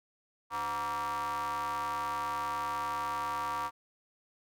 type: ring-modulated tone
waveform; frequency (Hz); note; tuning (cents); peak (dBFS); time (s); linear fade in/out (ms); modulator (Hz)
square; 108.5; A2; -24; -30; 0.5-3.71; 50; 1050
effects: none